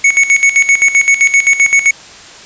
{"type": "tone with tremolo", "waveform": "square", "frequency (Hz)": 2217, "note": "C#7", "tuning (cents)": 0, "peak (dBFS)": -5, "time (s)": [0.04, 1.91], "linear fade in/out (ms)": 5, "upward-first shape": "square", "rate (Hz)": 7.7, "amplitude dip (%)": 75, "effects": ["white hiss -34 dBFS RMS until 2.45 s", "resampled to 16000 Hz"]}